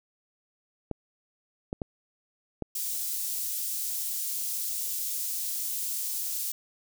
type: clicks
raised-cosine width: 2 ms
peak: -18 dBFS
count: 4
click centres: 0.913 / 1.729 / 1.818 / 2.623 s
type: high-pass noise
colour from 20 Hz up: white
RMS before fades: -32 dBFS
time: 2.75-6.52 s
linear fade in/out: 5 ms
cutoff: 6200 Hz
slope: 12 dB/octave
effects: none